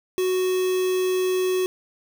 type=tone with quantisation; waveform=triangle; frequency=370 Hz; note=F#4; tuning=in tune; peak=-18 dBFS; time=0.18-1.66 s; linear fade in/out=0 ms; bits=5; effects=none